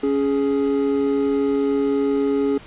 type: tone pair together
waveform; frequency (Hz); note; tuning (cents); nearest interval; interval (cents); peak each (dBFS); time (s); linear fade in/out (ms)
triangle; 278.6 / 417.5; C#4 / G#4; +9 / +9; perfect fifth; 700; -18; 0.03-2.58; 5
effects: pink hiss -43 dBFS RMS until 2.66 s + resampled to 8000 Hz